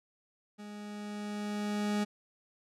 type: tone with level ramp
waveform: 40% pulse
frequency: 207.7 Hz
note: G#3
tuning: in tune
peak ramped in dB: -43 to -27 dBFS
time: 0.58-2.05 s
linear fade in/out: 20 ms
effects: low-pass 9000 Hz 12 dB/octave